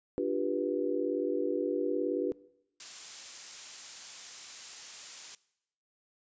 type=chord; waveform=sine; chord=G dominant seventh; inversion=second; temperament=just; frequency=294 / 352.8 / 392 / 490 Hz; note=D4 / F4 / G4 / B4; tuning=+2 / +18 / 0 / -14 cents; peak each=-34 dBFS; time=0.18-2.32 s; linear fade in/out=0 ms
type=noise; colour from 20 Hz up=blue; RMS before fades=-40 dBFS; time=2.8-5.35 s; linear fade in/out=2 ms
effects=noise-tail reverb RT60 0.8 s tail -21 dB re dry + resampled to 16000 Hz